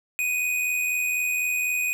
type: tone with amplitude modulation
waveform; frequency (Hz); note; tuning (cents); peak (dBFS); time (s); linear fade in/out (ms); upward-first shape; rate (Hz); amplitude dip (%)
square; 2489; D#7; 0; -22; 0.19-1.93; 0; sine; 84; 35
effects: none